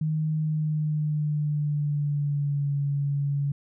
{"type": "tone with pitch glide", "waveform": "sine", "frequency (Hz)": [155.56, 141.83], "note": ["D#3", "C#3"], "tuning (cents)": [0, 40], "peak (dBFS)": -23, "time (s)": [0.01, 3.52], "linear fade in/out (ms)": 5, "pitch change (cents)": -160, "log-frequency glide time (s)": [0.37, 2.74], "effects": []}